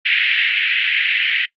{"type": "band-pass noise", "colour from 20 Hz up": "white", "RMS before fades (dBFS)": -17, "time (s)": [0.05, 1.46], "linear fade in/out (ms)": 10, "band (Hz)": [1800, 3000], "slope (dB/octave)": 48, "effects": ["noise-tail reverb RT60 0.1 s tail -21 dB re dry", "Opus 32 kbps"]}